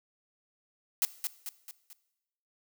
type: noise with echo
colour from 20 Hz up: blue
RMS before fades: -26 dBFS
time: 1.02-1.05 s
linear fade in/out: 0 ms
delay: 220 ms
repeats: 4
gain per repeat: -6 dB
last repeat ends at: 1.93 s
effects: noise-tail reverb RT60 0.9 s tail -17 dB re dry